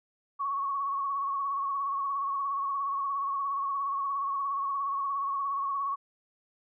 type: tone with vibrato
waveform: sine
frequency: 1108.7 Hz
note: C#6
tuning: in tune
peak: -28 dBFS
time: 0.39-5.96 s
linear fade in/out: 20 ms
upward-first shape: sine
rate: 17 Hz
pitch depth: 42 cents each way
effects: none